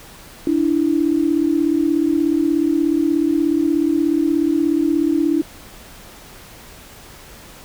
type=tone pair together; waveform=sine; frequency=292.9 / 329.6 Hz; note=D4 / E4; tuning=-5 / 0 cents; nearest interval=major second; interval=205 cents; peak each=-17 / -17 dBFS; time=0.47-5.42 s; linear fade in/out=2 ms; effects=pink hiss -41 dBFS RMS until 7.64 s